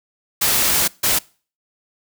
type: noise bursts at uneven times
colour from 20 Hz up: white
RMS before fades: -17 dBFS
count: 2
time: 0.41-0.88 / 1.03-1.19 s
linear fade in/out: 10 ms
effects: noise-tail reverb RT60 0.4 s tail -24 dB re dry